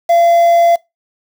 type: tone with quantisation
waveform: triangle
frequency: 683 Hz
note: F5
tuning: 39 cents flat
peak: -5 dBFS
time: 0.09-0.76 s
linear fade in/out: 10 ms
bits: 5
effects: noise-tail reverb RT60 0.2 s tail -22 dB re dry